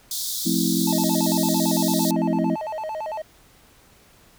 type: high-pass noise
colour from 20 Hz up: pink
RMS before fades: -28 dBFS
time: 0.11-2.11 s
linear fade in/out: 2 ms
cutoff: 3500 Hz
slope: 96 dB/octave
type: chord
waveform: sine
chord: F major seventh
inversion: none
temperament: just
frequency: 174.61 / 218.3 / 261.9 / 327.4 Hz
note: F3 / A3 / C4 / E4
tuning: 0 / -13 / +2 / -12 cents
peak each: -25 dBFS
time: 0.45-2.56 s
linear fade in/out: 20 ms
type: tone with vibrato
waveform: triangle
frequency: 740 Hz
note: F#5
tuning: in tune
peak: -25 dBFS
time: 0.87-3.22 s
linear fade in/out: 5 ms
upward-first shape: square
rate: 8.9 Hz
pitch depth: 290 cents each way
effects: pink hiss -54 dBFS RMS until 4.38 s